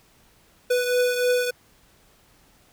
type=beating tone pair; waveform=square; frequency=493.9 / 497.2 Hz; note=B4 / B4; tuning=0 / +12 cents; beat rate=3.3 Hz; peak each=-21 / -28 dBFS; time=0.7-1.51 s; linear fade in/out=10 ms; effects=pink hiss -58 dBFS RMS until 2.72 s